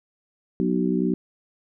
harmonic tone with a mistuned harmonic, 61.74 Hz, B1, in tune, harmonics 3 / 4 / 5 / 6, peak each -24 / -25 / -26 / -27 dBFS, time 0.6-1.14 s, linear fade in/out 0 ms, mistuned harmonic 6, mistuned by +34 cents, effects none

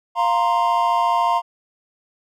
triangle chord, F suspended fourth, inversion none, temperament equal, 698.5 / 932.3 / 1046.5 Hz, F5 / Bb5 / C6, 0 / 0 / 0 cents, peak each -19 / -17 / -19 dBFS, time 0.15-1.42 s, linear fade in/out 50 ms, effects none

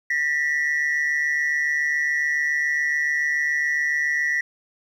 sine tone pair together, 1804 / 1951.1 Hz, A6 / B6, +43 / -22 cents, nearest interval minor second, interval 135 cents, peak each -23 / -19 dBFS, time 0.1-4.41 s, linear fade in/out 5 ms, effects tanh soft clip ceiling -17 dBFS + 9-bit

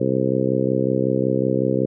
harmonic tone, 65.41 Hz, C2, in tune, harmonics 2 / 3 / 4 / 5 / 6 / 7 / 8, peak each -25 / -25 / -25 / -25 / -25 / -25 / -25 dBFS, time 0-1.86 s, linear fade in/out 10 ms, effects none

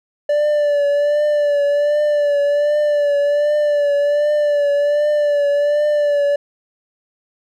triangle tone with vibrato, 584 Hz, D5, 10 cents flat, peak -11 dBFS, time 0.29-6.36 s, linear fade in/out 5 ms, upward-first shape triangle, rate 1.3 Hz, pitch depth 42 cents each way, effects none

